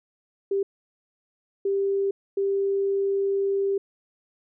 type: tone bursts at uneven times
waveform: sine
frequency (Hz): 394.4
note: G4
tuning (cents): +11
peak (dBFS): -21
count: 3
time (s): 0.51-0.63 / 1.65-2.11 / 2.37-3.78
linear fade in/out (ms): 5
effects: none